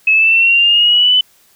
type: linear sweep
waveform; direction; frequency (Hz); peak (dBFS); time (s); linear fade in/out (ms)
sine; up; 2575 to 3023; -7; 0.07-1.21; 5
effects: white hiss -51 dBFS RMS until 1.55 s